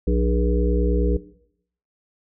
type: harmonic tone with a mistuned harmonic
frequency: 60 Hz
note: B1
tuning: 49 cents flat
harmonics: 1 / 3 / 5 / 7 / 8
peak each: -19 / -24 / -26 / -27 / -28 dBFS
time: 0.07-1.17 s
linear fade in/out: 5 ms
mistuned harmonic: 7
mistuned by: -40 cents
effects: noise-tail reverb RT60 0.7 s tail -18 dB re dry